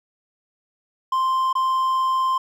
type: tone with dropouts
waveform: triangle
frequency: 1046 Hz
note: C6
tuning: 1 cent flat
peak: -16 dBFS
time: 1.12-2.38 s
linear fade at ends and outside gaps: 5 ms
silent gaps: 1.529-1.552 s
effects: none